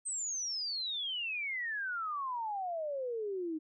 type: exponential sweep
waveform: sine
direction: down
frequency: 8372 to 305.5 Hz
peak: -34 dBFS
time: 0.05-3.59 s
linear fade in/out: 20 ms
effects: none